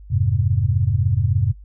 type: chord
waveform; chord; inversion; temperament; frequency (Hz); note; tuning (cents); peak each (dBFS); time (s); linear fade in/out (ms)
sine; F minor; none; equal; 87.31 / 103.83 / 130.81; F2 / Ab2 / C3; 0 / 0 / 0; -21 / -19 / -21; 0.1-1.53; 20
effects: noise-tail reverb RT60 0.1 s tail -19 dB re dry + added 50 Hz sine -38 dBFS peak until 1.64 s